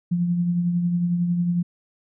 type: tone with tremolo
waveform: sine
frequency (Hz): 174.4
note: F3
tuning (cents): -2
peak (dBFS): -17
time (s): 0.11-1.63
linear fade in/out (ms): 10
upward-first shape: triangle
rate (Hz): 11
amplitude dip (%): 45
effects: none